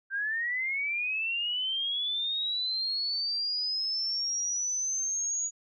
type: linear sweep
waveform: sine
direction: up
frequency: 1561 to 6780 Hz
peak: -28 dBFS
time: 0.1-5.51 s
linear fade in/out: 50 ms
effects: none